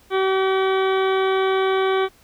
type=harmonic tone; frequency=382 Hz; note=G4; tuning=45 cents flat; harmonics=1 / 2 / 3 / 4 / 5 / 6 / 8 / 9 / 10; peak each=-18 / -26 / -26 / -30 / -36 / -32 / -37 / -36 / -39 dBFS; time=0.1-2.09 s; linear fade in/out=50 ms; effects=pink hiss -54 dBFS RMS until 2.23 s